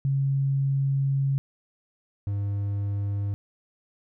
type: tone pair in turn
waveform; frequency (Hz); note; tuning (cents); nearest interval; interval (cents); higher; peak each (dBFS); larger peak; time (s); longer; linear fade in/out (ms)
sine / triangle; 137.1 / 100.87; C#3 / G2; -19 / +50; perfect fourth; 531; first; -21 / -23; first; 0.05-1.38 / 2.27-3.34; first; 0
effects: none